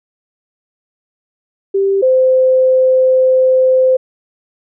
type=tone pair in turn; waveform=sine; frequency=392 / 517.2 Hz; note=G4 / C5; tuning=0 / -20 cents; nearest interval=perfect fourth; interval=480 cents; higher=second; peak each=-10 / -7 dBFS; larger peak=second; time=1.74-2.02 / 2.02-3.97 s; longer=second; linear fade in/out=10 ms; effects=none